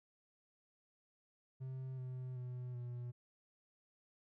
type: tone with pitch steps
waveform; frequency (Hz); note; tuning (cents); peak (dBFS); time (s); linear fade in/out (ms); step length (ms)
triangle; 130.81 / 127.75 / 124.76 / 121.84; C3 / C3 / B2 / B2; 0 / -41 / +18 / -23; -40; 1.6-3.12; 20; 380
effects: none